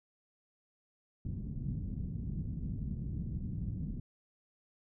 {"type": "low-pass noise", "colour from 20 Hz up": "white", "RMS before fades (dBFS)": -38, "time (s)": [1.25, 4], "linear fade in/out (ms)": 2, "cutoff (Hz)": 190, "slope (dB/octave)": 24, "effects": []}